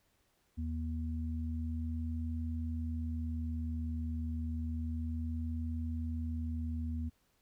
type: tone pair together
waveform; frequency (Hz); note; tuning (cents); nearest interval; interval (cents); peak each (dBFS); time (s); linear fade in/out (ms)
sine; 80 / 239.7; D#2 / A#3; +49 / +48; octave + perfect fifth; 1899; -35 / -40; 0.57-7.1; 20
effects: pink hiss -74 dBFS RMS until 7.41 s